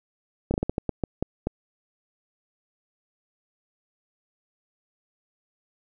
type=slowing click train; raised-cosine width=2 ms; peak=-11 dBFS; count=10; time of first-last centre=0.51-1.47 s; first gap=30 ms; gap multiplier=1.3; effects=none